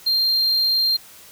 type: tone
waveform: triangle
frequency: 4186 Hz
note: C8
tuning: in tune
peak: -15 dBFS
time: 0.06-0.97 s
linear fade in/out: 10 ms
effects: white hiss -45 dBFS RMS until 1.31 s